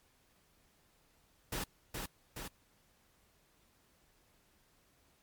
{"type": "noise with echo", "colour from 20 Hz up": "pink", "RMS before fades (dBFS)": -38, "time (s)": [1.52, 1.64], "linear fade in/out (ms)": 5, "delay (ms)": 420, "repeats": 2, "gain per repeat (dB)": -3, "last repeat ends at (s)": 2.48, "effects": ["pink hiss -70 dBFS RMS until 5.22 s", "MP3 96 kbps"]}